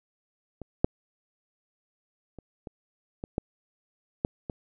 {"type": "clicks", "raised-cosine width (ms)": 2, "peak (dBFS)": [-25, -6, -29, -25, -21, -13, -11, -20], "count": 8, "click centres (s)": [0.617, 0.845, 2.387, 2.672, 3.239, 3.381, 4.249, 4.498], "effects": []}